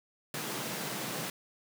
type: high-pass noise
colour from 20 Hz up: pink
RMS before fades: -37 dBFS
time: 0.34-1.3 s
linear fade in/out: 2 ms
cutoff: 120 Hz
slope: 96 dB/octave
effects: none